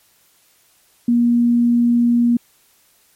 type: tone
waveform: sine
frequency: 238.1 Hz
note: A#3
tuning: 37 cents sharp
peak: -11 dBFS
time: 1.08-2.37 s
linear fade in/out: 5 ms
effects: white hiss -56 dBFS RMS until 3.15 s + MP3 64 kbps